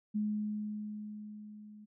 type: tone with level ramp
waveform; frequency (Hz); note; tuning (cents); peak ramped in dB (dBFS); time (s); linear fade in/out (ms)
sine; 210.9; G#3; +27; -29 to -50; 0.14-1.86; 20
effects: none